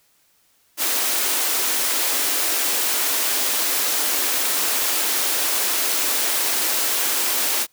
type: high-pass noise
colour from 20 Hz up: white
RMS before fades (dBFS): -21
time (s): 0.77-7.67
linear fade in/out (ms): 50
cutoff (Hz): 250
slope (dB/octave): 48
effects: white hiss -61 dBFS RMS until 7.72 s